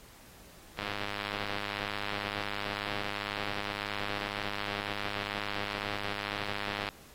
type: click train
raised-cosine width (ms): 0.3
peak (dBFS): -18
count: 623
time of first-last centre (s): 0.79-6.888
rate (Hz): 102
effects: pink hiss -55 dBFS RMS until 7.14 s + AAC 48 kbps